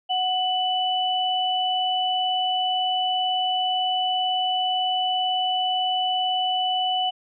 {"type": "tone pair together", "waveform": "sine", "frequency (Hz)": [740, 2981], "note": ["F#5", "F#7"], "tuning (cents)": [0, 12], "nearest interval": "2 octaves", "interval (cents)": 2412, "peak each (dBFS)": [-23, -24], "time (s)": [0.09, 7.11], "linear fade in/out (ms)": 20, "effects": []}